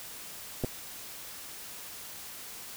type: clicks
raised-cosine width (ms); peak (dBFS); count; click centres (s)
2; -17; 2; 0.638 / 0.646
effects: white hiss -44 dBFS RMS until 2.76 s